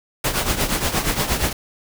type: noise with tremolo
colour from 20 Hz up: pink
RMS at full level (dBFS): -18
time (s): 0.24-1.53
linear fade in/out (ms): 5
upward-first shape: triangle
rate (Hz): 8.5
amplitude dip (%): 75
effects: none